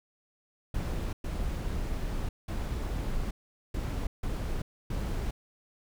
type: noise bursts at uneven times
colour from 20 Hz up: brown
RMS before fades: -32 dBFS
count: 6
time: 0.74-1.13 / 1.24-2.29 / 2.48-3.31 / 3.74-4.07 / 4.23-4.62 / 4.9-5.31 s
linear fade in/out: 5 ms
effects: none